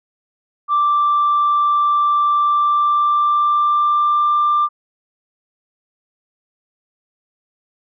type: tone with pitch glide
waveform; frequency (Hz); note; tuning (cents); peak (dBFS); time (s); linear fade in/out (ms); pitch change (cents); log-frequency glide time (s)
sine; 1174.7 to 1187; D6 to D6; 0 to +18; -11; 0.68-4.69; 50; +18; 2.34-4.33
effects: tanh soft clip ceiling -9 dBFS